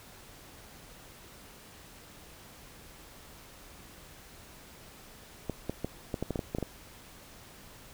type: clicks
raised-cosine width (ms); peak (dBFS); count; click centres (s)
2; -18; 11; 5.497 / 5.696 / 5.846 / 6.142 / 6.226 / 6.307 / 6.358 / 6.392 / 6.549 / 6.585 / 6.627
effects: pink hiss -52 dBFS RMS until 7.93 s